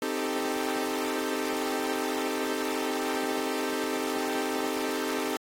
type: chord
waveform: sawtooth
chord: A half-diminished seventh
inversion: first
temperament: equal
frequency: 261.6 / 311.1 / 392 / 440 Hz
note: C4 / Eb4 / G4 / A4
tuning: 0 / 0 / 0 / 0 cents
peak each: -30 dBFS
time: 0.02-5.37 s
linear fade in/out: 2 ms
effects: AAC 48 kbps